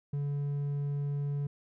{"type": "tone with hard clipping", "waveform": "sine", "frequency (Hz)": 143.1, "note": "D3", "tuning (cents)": -45, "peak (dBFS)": -31, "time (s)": [0.13, 1.47], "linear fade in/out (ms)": 5, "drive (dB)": 3, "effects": []}